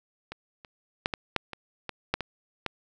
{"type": "clicks", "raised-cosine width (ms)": 0.3, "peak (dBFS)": [-21, -29, -9, -13, -8, -21, -17, -8, -16, -13], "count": 10, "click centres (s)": [0.32, 0.648, 1.059, 1.138, 1.363, 1.533, 1.893, 2.14, 2.207, 2.663], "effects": []}